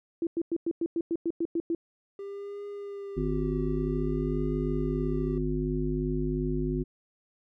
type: tone bursts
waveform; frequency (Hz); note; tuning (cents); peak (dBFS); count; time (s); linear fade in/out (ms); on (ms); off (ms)
sine; 335; E4; +28; -25; 11; 0.22-1.749; 2; 49; 99
type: tone with vibrato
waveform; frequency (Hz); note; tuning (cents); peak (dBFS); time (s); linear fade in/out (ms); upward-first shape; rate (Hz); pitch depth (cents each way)
triangle; 396.9; G4; +22; -34; 2.19-5.38; 2; triangle; 0.53; 48
type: harmonic tone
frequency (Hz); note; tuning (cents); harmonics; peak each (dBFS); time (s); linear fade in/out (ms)
51.4; G#1; -17; 1 / 3 / 5 / 7; -32 / -32 / -32 / -32; 3.16-6.84; 20
effects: none